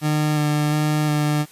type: tone with vibrato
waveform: 30% pulse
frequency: 150.5 Hz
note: D3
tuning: 43 cents sharp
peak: -15 dBFS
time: 0.01-1.46 s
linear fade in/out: 50 ms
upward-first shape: square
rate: 1.4 Hz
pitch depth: 12 cents each way
effects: white hiss -48 dBFS RMS until 1.51 s + resampled to 32000 Hz